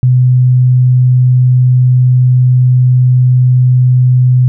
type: tone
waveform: sine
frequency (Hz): 126.3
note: B2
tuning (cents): +39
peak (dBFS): -4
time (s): 0.03-4.48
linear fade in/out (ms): 0
effects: none